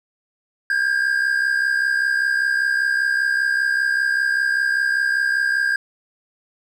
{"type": "tone pair together", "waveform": "triangle", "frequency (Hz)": [1600, 1665.1], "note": ["G6", "G#6"], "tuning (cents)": [35, 4], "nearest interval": "minor second", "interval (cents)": 69, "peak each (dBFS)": [-16, -22], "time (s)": [0.7, 5.76], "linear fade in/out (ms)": 2, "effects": []}